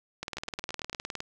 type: two click trains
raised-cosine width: 0.2 ms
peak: -17 / -20 dBFS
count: 20 / 6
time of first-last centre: 0.23-1.204 / 0.37-0.93 s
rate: 19.5 / 8.93 Hz
effects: none